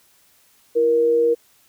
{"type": "tone pair together", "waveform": "sine", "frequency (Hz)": [334.3, 471.2], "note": ["E4", "A#4"], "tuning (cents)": [24, 19], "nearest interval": "tritone", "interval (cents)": 595, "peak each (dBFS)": [-26, -14], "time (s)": [0.75, 1.35], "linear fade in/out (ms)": 20, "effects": ["white hiss -57 dBFS RMS until 1.68 s"]}